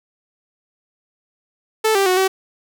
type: tone with pitch steps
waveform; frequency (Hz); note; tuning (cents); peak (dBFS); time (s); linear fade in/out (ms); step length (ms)
sawtooth; 438.3 / 392.7 / 368.1 / 380.9; A4 / G4 / F#4 / G4; -7 / +3 / -9 / -50; -10; 1.84-2.28; 10; 110
effects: none